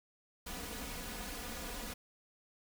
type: noise with comb filter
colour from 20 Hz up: pink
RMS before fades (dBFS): -43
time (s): 0.46-1.94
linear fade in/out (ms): 10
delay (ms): 4.1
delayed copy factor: +0.85
effects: none